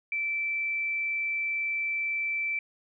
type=tone; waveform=sine; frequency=2329 Hz; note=D7; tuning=15 cents flat; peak=-27 dBFS; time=0.12-2.59 s; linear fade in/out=2 ms; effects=none